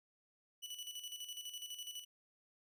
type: tone with tremolo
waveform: sawtooth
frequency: 2960 Hz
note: F#7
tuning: in tune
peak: -40 dBFS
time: 0.62-2.05 s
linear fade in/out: 20 ms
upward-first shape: square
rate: 12 Hz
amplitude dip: 60%
effects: none